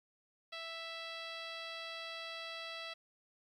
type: tone with low-pass filter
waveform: 10% pulse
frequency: 660 Hz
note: E5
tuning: 2 cents sharp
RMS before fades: -45 dBFS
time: 0.52-2.94 s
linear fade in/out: 10 ms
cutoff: 4400 Hz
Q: 1.8
effects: 12-bit